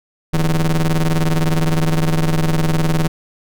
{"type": "ring-modulated tone", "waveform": "45% pulse", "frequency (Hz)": 83.7, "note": "E2", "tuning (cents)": 27, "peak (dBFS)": -10, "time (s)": [0.33, 3.08], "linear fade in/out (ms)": 10, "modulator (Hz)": 73.9, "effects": []}